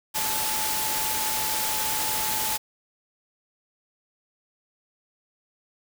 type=tone in noise; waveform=sine; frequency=868 Hz; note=A5; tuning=24 cents flat; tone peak=-32 dBFS; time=0.14-2.58 s; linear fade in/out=20 ms; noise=white; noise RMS=-27 dBFS; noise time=0.14-2.58 s; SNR=-8 dB; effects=none